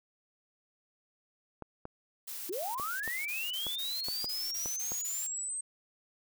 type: clicks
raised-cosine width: 1 ms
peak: -27 dBFS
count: 9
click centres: 1.623 / 1.854 / 2.798 / 3.077 / 3.667 / 4.085 / 4.244 / 4.659 / 4.919 s
type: noise bursts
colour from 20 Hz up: blue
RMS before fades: -41 dBFS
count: 12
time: 2.27-5.272 s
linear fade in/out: 10 ms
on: 230 ms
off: 22 ms
type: linear sweep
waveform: sine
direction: up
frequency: 316.6 to 8372 Hz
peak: -34 dBFS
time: 2.49-5.61 s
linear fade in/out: 5 ms
effects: none